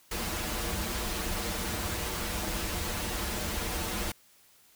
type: noise with comb filter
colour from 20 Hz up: pink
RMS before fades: -33 dBFS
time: 0.11-4.12 s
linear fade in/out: 5 ms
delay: 7.4 ms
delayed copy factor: -0.75
effects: white hiss -61 dBFS RMS until 4.75 s